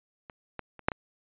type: clicks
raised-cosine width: 0.5 ms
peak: -28 / -20 / -30 / -7 / -18 dBFS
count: 5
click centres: 0.298 / 0.593 / 0.793 / 0.885 / 0.918 s
effects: resampled to 8000 Hz